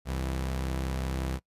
sawtooth tone pair together, 65.41 / 164.58 Hz, C2 / E3, 0 / -2 cents, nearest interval octave + major third, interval 1598 cents, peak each -26 / -35 dBFS, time 0.05-1.4 s, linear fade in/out 50 ms, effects noise-tail reverb RT60 0.1 s tail -22 dB re dry + resampled to 32000 Hz

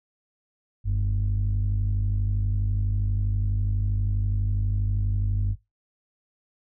sine tone pair together, 46.72 / 99 Hz, F#1 / G2, +18 / +18 cents, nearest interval octave + minor second, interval 1300 cents, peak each -22 / -22 dBFS, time 0.84-5.56 s, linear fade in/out 50 ms, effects noise-tail reverb RT60 0.2 s tail -21 dB re dry + tanh soft clip ceiling -18 dBFS

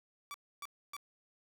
sawtooth tone bursts, 1153 Hz, D6, 32 cents flat, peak -38 dBFS, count 3, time 0.31-0.966 s, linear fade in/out 0 ms, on 32 ms, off 280 ms, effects none

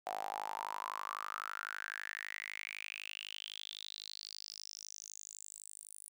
sawtooth tone with high-pass filter sweep, 51.91 Hz, G#1, in tune, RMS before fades -45 dBFS, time 0.06-6.09 s, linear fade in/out 10 ms, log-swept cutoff 720 to 9900 Hz, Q 8.2, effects none

